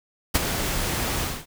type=noise with ADSR envelope; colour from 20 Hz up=pink; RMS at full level=-17 dBFS; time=0.34-1.46 s; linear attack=14 ms; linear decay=26 ms; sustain=-9 dB; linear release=240 ms; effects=none